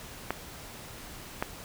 clicks, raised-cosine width 0.5 ms, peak -13 dBFS, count 2, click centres 0.306 / 1.425 s, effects pink hiss -45 dBFS RMS until 1.64 s

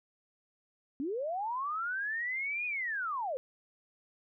sine linear two-way sweep, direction up then down, 254.6 to 2489 to 486.1 Hz, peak -32 dBFS, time 1-3.37 s, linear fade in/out 0 ms, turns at 2.66 s, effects none

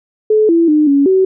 sine tone with pitch steps, 430.3 / 334.6 / 303 / 280.6 / 378.7 Hz, A4 / E4 / D#4 / C#4 / F#4, -39 / +26 / -46 / +21 / +40 cents, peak -7 dBFS, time 0.3-1.25 s, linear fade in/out 5 ms, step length 190 ms, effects none

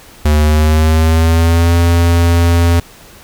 square tone with pitch glide, 75.5 to 85.24 Hz, D2 to F2, +48 to -41 cents, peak -8 dBFS, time 0.25-2.8 s, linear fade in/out 5 ms, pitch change +211 cents, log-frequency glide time 0.39-1.74 s, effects pink hiss -39 dBFS RMS until 3.23 s

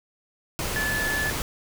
sine tone in noise, 1731 Hz, A6, 29 cents flat, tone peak -25 dBFS, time 0.76-1.3 s, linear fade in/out 0 ms, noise pink, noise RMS -29 dBFS, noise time 0.59-1.42 s, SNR +1 dB, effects none

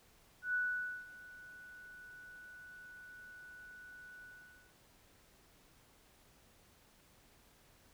sine tone with ADSR envelope, 1480 Hz, F#6, in tune, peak -31 dBFS, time 0.42-4.75 s, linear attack 120 ms, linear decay 510 ms, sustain -20 dB, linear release 520 ms, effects pink hiss -66 dBFS RMS until 7.93 s

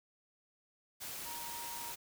sine tone in noise, 941 Hz, A#5, 16 cents sharp, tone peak -46 dBFS, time 1.25-1.93 s, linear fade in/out 20 ms, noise white, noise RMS -44 dBFS, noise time 1-1.96 s, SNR -5 dB, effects none

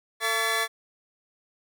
30% pulse tone cluster, 447.7 / 679 / 1134 / 1729 / 2016 Hz, A4 / F5 / C#6 / A6 / B6, +30 / -49 / +39 / -31 / +35 cents, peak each -31 / -30 / -27 / -25 / -29 dBFS, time 0.2-0.68 s, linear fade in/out 50 ms, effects none

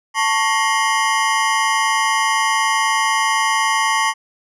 25% pulse ring-modulated tone, 999 Hz, B5, 20 cents sharp, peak -8 dBFS, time 0.14-4.14 s, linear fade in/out 50 ms, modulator 110 Hz, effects resampled to 22050 Hz

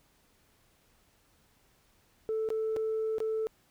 sine tone with dropouts, 440 Hz, A4, in tune, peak -27 dBFS, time 2.29-3.47 s, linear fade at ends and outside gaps 0 ms, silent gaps 2.489-2.503 / 2.763-2.767 / 3.183-3.203 s, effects tanh soft clip ceiling -26 dBFS + pink hiss -67 dBFS RMS until 3.7 s

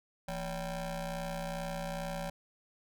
25% pulse ring-modulated tone, 200.1 Hz, G3, 36 cents sharp, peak -29 dBFS, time 0.28-2.3 s, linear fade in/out 5 ms, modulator 369 Hz, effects none

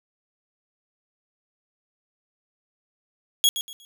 sawtooth tone with echo, 3322 Hz, G#7, in tune, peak -12 dBFS, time 3.44-3.49 s, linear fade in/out 0 ms, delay 120 ms, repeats 3, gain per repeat -11 dB, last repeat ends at 3.85 s, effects none

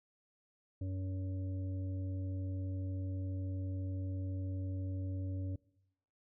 harmonic tone, 94.1 Hz, F#2, 30 cents sharp, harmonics 1 / 3 / 5 / 6, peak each -36 / -45 / -59 / -54 dBFS, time 0.81-5.56 s, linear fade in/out 5 ms, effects noise-tail reverb RT60 0.9 s tail -23 dB re dry

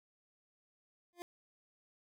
25% pulse tone with exponential growth, 349.2 Hz, F4, in tune, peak -36 dBFS, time 1.13-1.22 s, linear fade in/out 0 ms, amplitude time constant 18 ms, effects none

